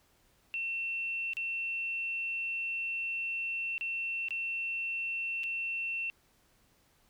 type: tone with dropouts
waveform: sine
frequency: 2700 Hz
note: E7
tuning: 41 cents sharp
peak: -32 dBFS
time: 0.54-6.1 s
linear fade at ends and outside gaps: 0 ms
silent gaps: 1.334-1.369 / 3.78-3.81 / 4.285-4.307 / 5.434-5.439 s
effects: pink hiss -68 dBFS RMS until 7.09 s